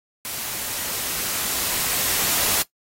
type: noise with level ramp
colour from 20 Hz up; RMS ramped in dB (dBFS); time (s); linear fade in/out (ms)
white; -30 to -20; 0.25-2.62; 0
effects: noise-tail reverb RT60 0.1 s tail -17 dB re dry + AAC 48 kbps

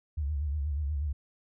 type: tone with vibrato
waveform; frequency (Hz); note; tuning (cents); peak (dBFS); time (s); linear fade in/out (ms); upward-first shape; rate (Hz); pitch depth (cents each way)
sine; 73.1; D2; -7; -28; 0.17-1.13; 10; sine; 8.3; 110
effects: none

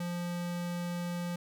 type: tone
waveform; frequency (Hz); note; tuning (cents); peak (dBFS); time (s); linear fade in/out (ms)
square; 174.61; F3; 0; -34; 0-1.36; 5
effects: none

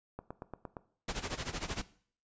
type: click train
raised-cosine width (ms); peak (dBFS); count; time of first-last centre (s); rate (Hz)
1; -27; 6; 0.19-0.768; 8.65
type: noise with tremolo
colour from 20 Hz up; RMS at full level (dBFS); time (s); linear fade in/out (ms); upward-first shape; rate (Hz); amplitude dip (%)
pink; -35; 1.08-1.82; 5; sine; 13; 85
effects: noise-tail reverb RT60 0.5 s tail -17 dB re dry + resampled to 16000 Hz

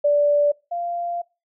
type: tone pair in turn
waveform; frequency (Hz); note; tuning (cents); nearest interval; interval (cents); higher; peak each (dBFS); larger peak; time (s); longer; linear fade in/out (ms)
sine; 583 / 693.3; D5 / F5; -13 / -13; minor third; 300; second; -14 / -23; first; 0.04-0.52 / 0.71-1.22; second; 10
effects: noise-tail reverb RT60 0.3 s tail -25 dB re dry

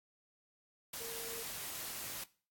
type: tone in noise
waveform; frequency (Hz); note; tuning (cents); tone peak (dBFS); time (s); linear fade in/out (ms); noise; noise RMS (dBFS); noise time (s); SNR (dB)
sine; 460; A#4; -23; -46; 1-1.43; 5; white; -43; 0.93-2.24; -6
effects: noise-tail reverb RT60 0.4 s tail -20 dB re dry + AAC 64 kbps

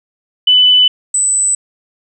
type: tone pair in turn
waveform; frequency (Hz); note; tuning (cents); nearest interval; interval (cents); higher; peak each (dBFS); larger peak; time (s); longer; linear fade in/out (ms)
sine; 2996 / 7998; F#7 / B8; +21 / +21; octave + perfect fourth; 1700; second; -5 / -10; first; 0.47-0.88 / 1.14-1.55; neither; 5
effects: none

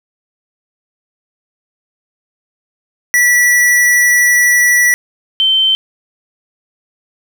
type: tone pair in turn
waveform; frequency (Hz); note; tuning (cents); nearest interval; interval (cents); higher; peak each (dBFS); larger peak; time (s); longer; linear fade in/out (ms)
square / sine; 1952 / 3099; B6 / G7; -21 / -21; minor sixth; 800; second; -8; neither; 3.14-4.94 / 5.4-5.75; first; 0
effects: 7-bit

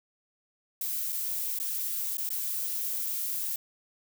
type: noise with dropouts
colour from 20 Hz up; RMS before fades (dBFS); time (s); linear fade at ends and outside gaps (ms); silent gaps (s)
violet; -32; 0.81-3.56; 2; 1.123-1.127 / 1.588-1.599 / 2.171-2.181 / 2.291-2.304
effects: none

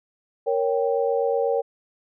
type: chord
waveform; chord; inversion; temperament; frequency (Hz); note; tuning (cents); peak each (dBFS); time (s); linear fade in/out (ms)
sine; G diminished; first; equal; 466.2 / 554.4 / 784; Bb4 / Db5 / G5; 0 / 0 / 0; -22 / -24 / -28; 0.46-1.62; 20
effects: none

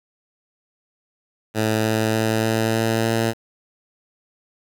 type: tone with pitch steps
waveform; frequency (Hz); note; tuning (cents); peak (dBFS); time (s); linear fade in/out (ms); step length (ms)
10% pulse; 109.5 / 110.33 / 111.16 / 111.99 / 112.84 / 113.69; A2 / A2 / A2 / A2 / A2 / A#2; -8 / +5 / +18 / +31 / +44 / -43; -10; 1.54-3.34; 50; 300
effects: 8-bit

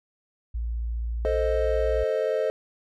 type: tone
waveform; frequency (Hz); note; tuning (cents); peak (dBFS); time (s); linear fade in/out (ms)
sine; 57.5; A#1; -23; -26; 0.54-2.04; 10
type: chord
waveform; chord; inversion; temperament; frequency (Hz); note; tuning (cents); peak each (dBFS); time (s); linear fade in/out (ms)
triangle; A diminished; none; equal; 440 / 523.3 / 622.3; A4 / C5 / Eb5; 0 / 0 / 0; -25; 1.25-2.5; 0
effects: none

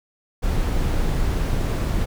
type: noise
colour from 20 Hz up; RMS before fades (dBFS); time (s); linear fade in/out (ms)
brown; -21; 0.42-2.06; 20
effects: none

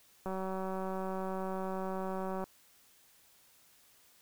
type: click train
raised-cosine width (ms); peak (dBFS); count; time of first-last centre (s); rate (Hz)
1; -25; 413; 0.26-2.44; 189
effects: white hiss -64 dBFS RMS until 4.21 s

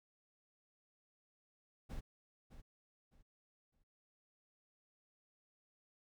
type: noise with echo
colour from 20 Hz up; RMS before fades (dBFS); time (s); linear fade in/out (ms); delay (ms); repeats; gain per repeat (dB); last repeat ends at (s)
brown; -44; 1.89-2.01; 20; 610; 3; -11; 3.84
effects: none

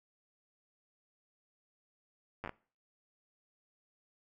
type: slowing click train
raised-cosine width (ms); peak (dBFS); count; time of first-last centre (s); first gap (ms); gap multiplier
0.5; -25; 5; 2.44-2.493; 9; 1.27
effects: noise-tail reverb RT60 0.4 s tail -21 dB re dry

